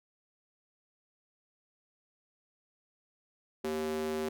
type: tone with high-pass filter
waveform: square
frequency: 77.7 Hz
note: D#2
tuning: 2 cents flat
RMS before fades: -34 dBFS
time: 3.64-4.29 s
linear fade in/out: 5 ms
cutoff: 320 Hz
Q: 7.6
effects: none